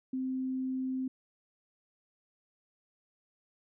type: tone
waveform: sine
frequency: 260.1 Hz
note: C4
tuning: 10 cents flat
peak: -31 dBFS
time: 0.13-1.08 s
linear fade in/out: 5 ms
effects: none